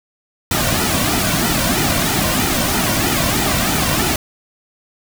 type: noise with flanger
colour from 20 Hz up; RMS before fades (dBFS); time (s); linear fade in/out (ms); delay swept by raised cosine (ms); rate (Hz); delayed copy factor
pink; -17; 0.51-4.16; 2; 1.8 to 2.41; 3.1; -0.65
effects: none